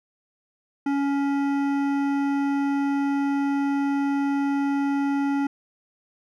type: tone with hard clipping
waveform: sine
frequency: 280 Hz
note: C#4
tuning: 18 cents sharp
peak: -23 dBFS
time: 0.86-5.47 s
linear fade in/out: 5 ms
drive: 13 dB
effects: none